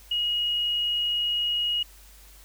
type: tone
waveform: sine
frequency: 2889 Hz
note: F#7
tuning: 42 cents flat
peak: -23 dBFS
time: 0.11-1.83 s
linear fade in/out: 5 ms
effects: added 50 Hz sine -50 dBFS peak until 2.44 s + white hiss -53 dBFS RMS until 2.44 s